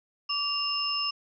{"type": "tone cluster", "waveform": "sine", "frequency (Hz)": [1154, 2799, 5250], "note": ["D6", "F7", "E8"], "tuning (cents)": [-31, 3, -8], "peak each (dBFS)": [-34, -31, -29], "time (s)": [0.29, 1.11], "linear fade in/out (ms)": 10, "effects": []}